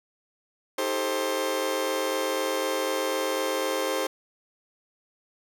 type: chord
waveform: sawtooth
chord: A half-diminished seventh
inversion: second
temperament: just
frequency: 316.8 / 396 / 440 / 528 Hz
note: Eb4 / G4 / A4 / C5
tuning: +31 / +18 / 0 / +16 cents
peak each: -30 / -28 / -29 / -24 dBFS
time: 0.78-4.07 s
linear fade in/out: 5 ms
effects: none